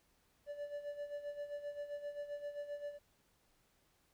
triangle tone with tremolo, 581 Hz, D5, 19 cents flat, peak -37 dBFS, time 0.46-2.99 s, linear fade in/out 50 ms, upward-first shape sine, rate 7.6 Hz, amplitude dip 70%, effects pink hiss -74 dBFS RMS until 4.13 s

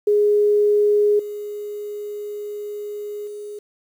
sine tone with level steps, 415.3 Hz, G#4, in tune, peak -13 / -27 / -30 dBFS, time 0.07-3.59 s, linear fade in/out 5 ms, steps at 1.19 / 3.27 s, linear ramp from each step 5 ms, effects 8-bit

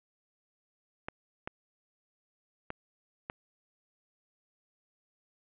clicks, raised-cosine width 0.5 ms, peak -21 dBFS, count 4, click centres 1.085 / 1.475 / 2.704 / 3.299 s, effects resampled to 8000 Hz + 9-bit

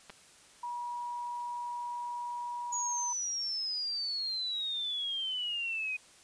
clicks, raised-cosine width 0.3 ms, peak -30 dBFS, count 2, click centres 0.097 / 0.102 s
sine tone, 963 Hz, B5, 44 cents flat, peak -35 dBFS, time 0.63-3.13 s, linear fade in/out 5 ms
sine exponential sweep, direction down, 6850 to 2485 Hz, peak -32 dBFS, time 2.72-5.97 s, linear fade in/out 10 ms
effects white hiss -58 dBFS RMS until 6.23 s + resampled to 22050 Hz

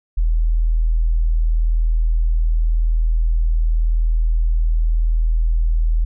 sine tone, 40.45 Hz, E1, 32 cents flat, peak -13 dBFS, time 0.17-6.05 s, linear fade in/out 10 ms, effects none

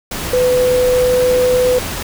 sine tone in noise, 501 Hz, B4, 25 cents sharp, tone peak -10 dBFS, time 0.33-1.79 s, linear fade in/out 5 ms, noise pink, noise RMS -23 dBFS, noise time 0.11-2.03 s, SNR +10 dB, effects none

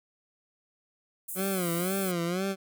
pink high-pass noise, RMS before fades -37 dBFS, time 1.28-2.12 s, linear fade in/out 10 ms, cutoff 8000 Hz, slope 48 dB/octave
20% pulse tone with vibrato, 181.8 Hz, F#3, 30 cents flat, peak -23 dBFS, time 1.35-2.56 s, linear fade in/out 50 ms, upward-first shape sine, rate 2 Hz, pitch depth 130 cents each way
effects none

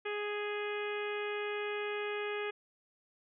harmonic tone, 415.3 Hz, G#4, in tune, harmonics 1 / 2 / 3 / 4 / 5 / 6 / 7 / 8, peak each -36 / -46 / -45 / -44 / -45 / -44 / -50 / -53 dBFS, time 0.05-2.51 s, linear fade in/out 10 ms, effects none

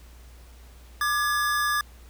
square tone pair together, 1192 / 1687.9 Hz, D6 / G#6, +25 / +28 cents, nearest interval tritone, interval 603 cents, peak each -26 dBFS, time 1.01-1.81 s, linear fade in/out 2 ms, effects added 60 Hz sine -46 dBFS peak until 2.09 s + pink hiss -55 dBFS RMS until 2.09 s

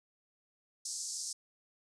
pink band-pass noise, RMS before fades -40 dBFS, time 0.85-1.33 s, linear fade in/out 5 ms, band 4900 to 9100 Hz, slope 48 dB/octave, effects none

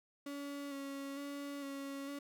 35% pulse tone with vibrato, 280 Hz, C#4, 18 cents sharp, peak -40 dBFS, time 0.26-2.19 s, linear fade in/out 5 ms, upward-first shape square, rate 1.1 Hz, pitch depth 21 cents each way, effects none

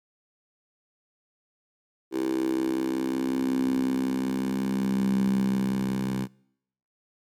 10% pulse tone with high-pass filter sweep, 65.41 Hz, C2, in tune, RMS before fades -26 dBFS, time 2.11-6.28 s, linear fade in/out 50 ms, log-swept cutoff 350 to 160 Hz, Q 6.8, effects noise-tail reverb RT60 0.8 s tail -26 dB re dry + MP3 96 kbps

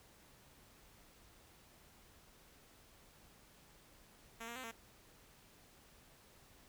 5% pulse tone with pitch steps, 228.5 / 235.5 / 258 / 228.2 Hz, A#3 / A#3 / C4 / A#3, -34 / +18 / -24 / -37 cents, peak -34 dBFS, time 4.4-4.716 s, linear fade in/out 10 ms, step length 79 ms, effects pink hiss -64 dBFS RMS until 6.68 s

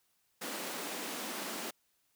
pink high-pass noise, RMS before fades -40 dBFS, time 0.41-1.71 s, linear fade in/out 10 ms, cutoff 200 Hz, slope 48 dB/octave, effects white hiss -75 dBFS RMS until 2.15 s

